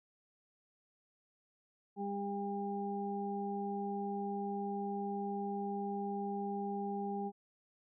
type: harmonic tone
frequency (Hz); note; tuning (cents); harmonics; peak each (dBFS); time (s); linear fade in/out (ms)
200.7; G3; +41; 1 / 2 / 4; -39 / -41 / -40; 1.96-7.32; 50
effects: none